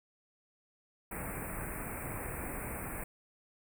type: band-stop noise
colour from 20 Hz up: pink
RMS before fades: -40 dBFS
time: 1.11-3.04 s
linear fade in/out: 5 ms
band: 2500 to 8100 Hz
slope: 96 dB/octave
effects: none